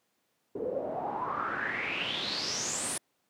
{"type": "noise with low-pass filter sweep", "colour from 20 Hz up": "pink", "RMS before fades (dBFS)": -33, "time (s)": [0.55, 2.98], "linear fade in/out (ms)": 5, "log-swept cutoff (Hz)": [410, 10000], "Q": 8, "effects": ["pink hiss -75 dBFS RMS until 3.29 s", "high-pass 200 Hz 12 dB/octave"]}